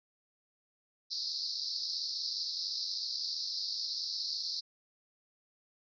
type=band-pass noise; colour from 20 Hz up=white; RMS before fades=-37 dBFS; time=1.1-4.61 s; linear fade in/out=20 ms; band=4100 to 5300 Hz; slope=96 dB/octave; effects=none